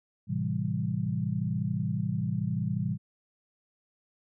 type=chord; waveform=sine; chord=A minor seventh; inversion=none; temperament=equal; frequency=110 / 130.81 / 164.81 / 196 Hz; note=A2 / C3 / E3 / G3; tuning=0 / 0 / 0 / 0 cents; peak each=-33 / -33 / -32 / -33 dBFS; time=0.27-2.98 s; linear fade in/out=50 ms; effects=none